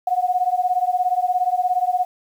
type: beating tone pair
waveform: sine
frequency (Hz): 720 / 737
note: F#5 / F#5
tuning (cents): -47 / -7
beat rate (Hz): 17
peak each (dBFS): -20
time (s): 0.07-2.05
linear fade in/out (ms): 5
effects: 8-bit